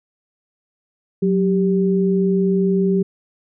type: tone pair together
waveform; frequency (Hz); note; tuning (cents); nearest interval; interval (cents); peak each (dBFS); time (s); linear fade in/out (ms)
sine; 185 / 392; F#3 / G4; 0 / 0; octave + minor second; 1300; -16 / -18; 1.22-3.03; 10
effects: none